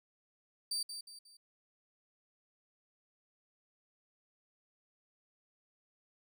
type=tone with echo; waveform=30% pulse; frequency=4646 Hz; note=D8; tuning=20 cents flat; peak=-31 dBFS; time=0.71-0.83 s; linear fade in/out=5 ms; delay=180 ms; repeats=3; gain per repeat=-8 dB; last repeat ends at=1.37 s; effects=none